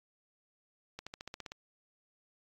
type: accelerating click train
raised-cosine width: 0.2 ms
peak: -25 dBFS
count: 9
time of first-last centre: 0.99-1.519 s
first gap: 76 ms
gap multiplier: 0.96
effects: AAC 64 kbps